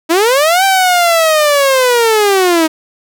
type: linear two-way sweep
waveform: sawtooth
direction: up then down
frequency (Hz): 311.1 to 784 to 311.1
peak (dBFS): -4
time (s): 0.09-2.68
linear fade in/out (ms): 20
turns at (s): 0.64
effects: none